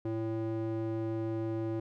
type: tone with band-pass filter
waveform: square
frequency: 111.7 Hz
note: A2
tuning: 27 cents sharp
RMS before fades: -34 dBFS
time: 0.05-1.8 s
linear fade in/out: 5 ms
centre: 340 Hz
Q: 1.6
effects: none